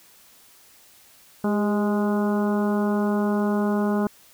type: harmonic tone with a mistuned harmonic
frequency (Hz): 207.7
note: G#3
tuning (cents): 0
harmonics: 1 / 2 / 3 / 4 / 5 / 6 / 7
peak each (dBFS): -21 / -27 / -31 / -33 / -35 / -37 / -38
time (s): 1.44-4.07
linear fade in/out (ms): 2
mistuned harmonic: 2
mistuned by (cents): -38
effects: white hiss -53 dBFS RMS until 4.33 s